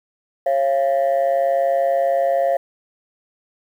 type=tone pair together; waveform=sine; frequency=546 / 686.7 Hz; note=C#5 / F5; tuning=-26 / -29 cents; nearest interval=major third; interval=397 cents; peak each=-16 dBFS; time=0.46-2.57 s; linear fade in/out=5 ms; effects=tanh soft clip ceiling -12 dBFS + 8-bit